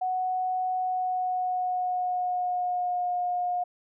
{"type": "tone with pitch glide", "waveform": "sine", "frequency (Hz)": [740, 716], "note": ["F#5", "F5"], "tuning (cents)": [0, 43], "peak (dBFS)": -25, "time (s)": [0.01, 3.64], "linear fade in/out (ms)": 10, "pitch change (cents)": -57, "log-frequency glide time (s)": [0.77, 3.12], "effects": []}